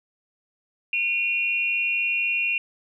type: tone pair together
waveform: sine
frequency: 2436 / 2752 Hz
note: D#7 / F7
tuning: -37 / -26 cents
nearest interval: major second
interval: 211 cents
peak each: -24 dBFS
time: 0.93-2.58 s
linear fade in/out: 2 ms
effects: none